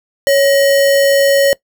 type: tone with sample-and-hold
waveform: sine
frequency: 556 Hz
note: C#5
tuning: 5 cents sharp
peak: -7 dBFS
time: 0.27-1.53 s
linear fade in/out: 0 ms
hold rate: 2450 Hz
effects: noise-tail reverb RT60 0.1 s tail -21 dB re dry